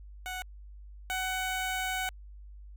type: tone pair in turn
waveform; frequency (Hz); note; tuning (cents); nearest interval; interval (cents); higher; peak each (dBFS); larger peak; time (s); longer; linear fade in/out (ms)
15% pulse; 740 / 748.2; F#5 / F#5; 0 / +19; unison; 19; second; -29 / -24; second; 0.26-0.42 / 1.1-2.09; second; 0
effects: added 50 Hz sine -45 dBFS peak until 2.76 s